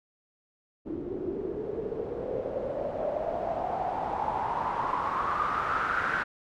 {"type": "noise with low-pass filter sweep", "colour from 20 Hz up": "white", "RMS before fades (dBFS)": -31, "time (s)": [0.85, 6.24], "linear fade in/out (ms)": 20, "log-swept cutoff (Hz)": [330, 1500], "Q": 6.7, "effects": []}